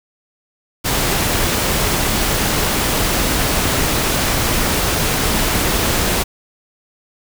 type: noise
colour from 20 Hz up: pink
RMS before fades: -17 dBFS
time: 0.84-6.24 s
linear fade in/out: 20 ms
effects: none

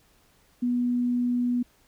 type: tone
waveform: sine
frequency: 244.4 Hz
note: B3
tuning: 18 cents flat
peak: -22 dBFS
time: 0.62-1.63 s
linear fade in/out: 10 ms
effects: pink hiss -62 dBFS RMS until 1.87 s

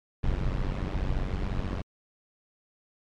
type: noise with amplitude modulation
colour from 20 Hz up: brown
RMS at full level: -25 dBFS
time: 0.23-1.82 s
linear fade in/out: 10 ms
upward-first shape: sine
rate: 94.1 Hz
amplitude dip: 85%
effects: low-pass 4000 Hz 12 dB/octave + MP3 96 kbps

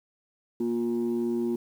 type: tone pair together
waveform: sine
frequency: 236.3 / 354.1 Hz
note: A#3 / F4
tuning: +24 / +24 cents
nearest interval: perfect fifth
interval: 700 cents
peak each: -26 dBFS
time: 0.6-1.56 s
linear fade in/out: 5 ms
effects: tanh soft clip ceiling -21 dBFS + 9-bit

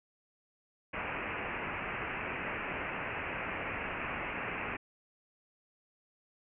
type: low-pass noise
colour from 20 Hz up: white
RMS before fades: -38 dBFS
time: 0.93-4.77 s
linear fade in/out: 10 ms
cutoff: 2700 Hz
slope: 96 dB/octave
effects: none

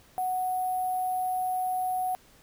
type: tone with sample-and-hold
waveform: sine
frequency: 740 Hz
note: F#5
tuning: in tune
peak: -26 dBFS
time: 0.18-2.15 s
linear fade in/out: 0 ms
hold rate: 11025 Hz
effects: pink hiss -58 dBFS RMS until 2.42 s

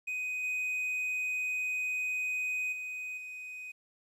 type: tone with level steps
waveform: triangle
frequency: 2502 Hz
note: D#7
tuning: 9 cents sharp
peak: -31 / -29 / -35 / -39 dBFS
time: 0.07-3.72 s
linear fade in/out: 10 ms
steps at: 0.43 / 2.72 / 3.17 s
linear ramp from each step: 10 ms
effects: resampled to 32000 Hz + 11-bit

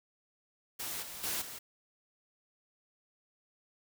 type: noise with level steps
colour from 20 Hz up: white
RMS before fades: -39 / -45 / -35 / -45 dBFS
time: 0.79-1.59 s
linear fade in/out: 10 ms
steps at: 1.02 / 1.23 / 1.41 s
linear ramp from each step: 10 ms
effects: none

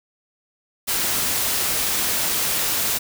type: noise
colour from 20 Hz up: white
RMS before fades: -22 dBFS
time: 0.87-2.99 s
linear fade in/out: 20 ms
effects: none

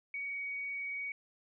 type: tone with frequency modulation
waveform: sine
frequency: 2249 Hz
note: C#7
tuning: 24 cents sharp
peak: -36 dBFS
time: 0.14-1.12 s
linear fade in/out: 2 ms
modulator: 22.8 Hz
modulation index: 0.62
effects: none

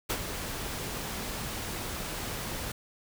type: noise with ADSR envelope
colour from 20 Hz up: pink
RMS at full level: -28 dBFS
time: 0.09-2.72 s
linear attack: 15 ms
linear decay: 63 ms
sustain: -8 dB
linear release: 5 ms
effects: none

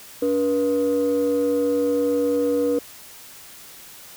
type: tone pair together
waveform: sine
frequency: 286.2 / 482.6 Hz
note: D4 / B4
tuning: -45 / -40 cents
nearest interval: major sixth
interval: 905 cents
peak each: -21 / -18 dBFS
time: 0.22-2.79 s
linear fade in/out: 5 ms
effects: tanh soft clip ceiling -14 dBFS + white hiss -43 dBFS RMS until 4.16 s

